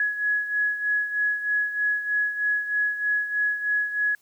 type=beating tone pair; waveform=sine; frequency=1681 / 1684.2 Hz; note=G#6 / G#6; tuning=+20 / +24 cents; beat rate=3.2 Hz; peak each=-23 / -29 dBFS; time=0-4.15 s; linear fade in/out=2 ms; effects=white hiss -63 dBFS RMS until 4.21 s